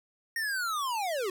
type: linear sweep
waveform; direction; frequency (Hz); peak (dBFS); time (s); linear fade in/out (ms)
square; down; 1864.7 to 355.6; -30; 0.36-1.3; 2
effects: none